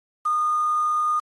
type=tone with quantisation; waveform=sine; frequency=1224 Hz; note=D#6; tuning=29 cents flat; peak=-19 dBFS; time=0.25-1.2 s; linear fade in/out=10 ms; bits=7; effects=AAC 32 kbps